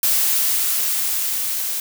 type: noise with level ramp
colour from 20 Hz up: blue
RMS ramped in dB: -17 to -24 dBFS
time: 0.03-1.8 s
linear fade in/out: 2 ms
effects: none